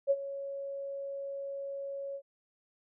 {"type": "tone with ADSR envelope", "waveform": "sine", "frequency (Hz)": 554.4, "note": "C#5", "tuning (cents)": 0, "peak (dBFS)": -21, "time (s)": [0.07, 2.22], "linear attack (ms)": 36, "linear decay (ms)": 46, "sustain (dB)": -15, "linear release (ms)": 68, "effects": []}